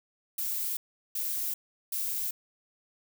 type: noise bursts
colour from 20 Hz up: violet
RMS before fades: -32 dBFS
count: 3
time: 0.38-2.31 s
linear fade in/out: 5 ms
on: 390 ms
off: 380 ms
effects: none